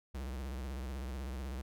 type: tone with vibrato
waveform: square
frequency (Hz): 65.41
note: C2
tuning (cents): 0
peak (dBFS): -39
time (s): 0.14-1.62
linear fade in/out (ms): 10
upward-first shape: sine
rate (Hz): 16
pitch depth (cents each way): 140
effects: none